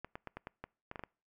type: clicks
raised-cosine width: 0.5 ms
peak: -27 dBFS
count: 10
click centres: 0.046 / 0.155 / 0.273 / 0.37 / 0.471 / 0.64 / 0.914 / 0.958 / 0.994 / 1.037 s
effects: noise-tail reverb RT60 0.4 s tail -26 dB re dry